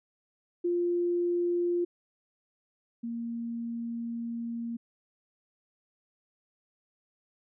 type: tone pair in turn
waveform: sine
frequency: 349.2 / 233.1 Hz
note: F4 / A#3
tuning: 0 / 0 cents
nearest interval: perfect fifth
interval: 700 cents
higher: first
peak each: -25 / -32 dBFS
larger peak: first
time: 0.64-1.85 / 3.03-4.77 s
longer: second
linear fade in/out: 10 ms
effects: none